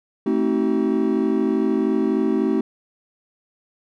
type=chord; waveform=triangle; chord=A diminished seventh; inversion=none; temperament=just; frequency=220 / 264 / 316.8 / 380.2 Hz; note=A3 / C4 / Eb4 / Gb4; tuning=0 / +16 / +31 / +47 cents; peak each=-21 dBFS; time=0.26-2.61 s; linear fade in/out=5 ms; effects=none